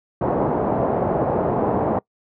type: low-pass noise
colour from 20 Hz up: white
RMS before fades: -20 dBFS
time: 0.21-1.99 s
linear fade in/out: 5 ms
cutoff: 800 Hz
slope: 24 dB/octave
effects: noise-tail reverb RT60 0.1 s tail -23 dB re dry + high-pass 100 Hz 12 dB/octave